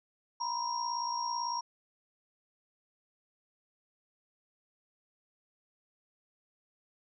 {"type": "tone cluster", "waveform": "sine", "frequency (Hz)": [953, 1011, 5590], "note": ["A#5", "B5", "F8"], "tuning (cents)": [38, 40, 1], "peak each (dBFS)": [-34, -38, -38], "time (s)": [0.4, 1.61], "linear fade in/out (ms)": 10, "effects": []}